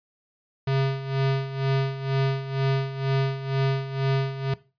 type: tone with tremolo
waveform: square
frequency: 135.3 Hz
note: C#3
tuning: 42 cents flat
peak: -20 dBFS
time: 0.67-4.54 s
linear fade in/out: 5 ms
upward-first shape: sine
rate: 2.1 Hz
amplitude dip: 75%
effects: noise-tail reverb RT60 0.3 s tail -18 dB re dry + resampled to 11025 Hz